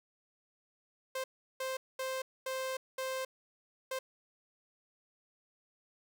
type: tone bursts at uneven times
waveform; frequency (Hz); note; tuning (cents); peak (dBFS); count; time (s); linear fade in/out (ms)
sawtooth; 523.3; C5; 0; -31; 6; 1.15-1.24 / 1.6-1.77 / 1.99-2.22 / 2.46-2.77 / 2.98-3.25 / 3.91-3.99; 5
effects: none